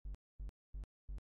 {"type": "tone bursts", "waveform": "triangle", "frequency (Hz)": 48.52, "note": "G1", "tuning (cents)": -17, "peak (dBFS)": -40, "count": 4, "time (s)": [0.05, 1.184], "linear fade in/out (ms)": 0, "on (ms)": 96, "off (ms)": 250, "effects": ["AAC 32 kbps"]}